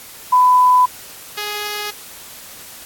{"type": "tone pair in turn", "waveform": ["sine", "5% pulse"], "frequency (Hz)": [1000, 416.7], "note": ["B5", "G#4"], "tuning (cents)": [21, 6], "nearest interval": "octave + minor third", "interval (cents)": 1515, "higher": "first", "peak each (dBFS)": [-8, -11], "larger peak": "first", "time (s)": [[0.32, 0.86], [1.37, 1.91]], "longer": "neither", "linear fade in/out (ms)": 10, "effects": ["white hiss -37 dBFS RMS until 2.85 s", "AAC 64 kbps"]}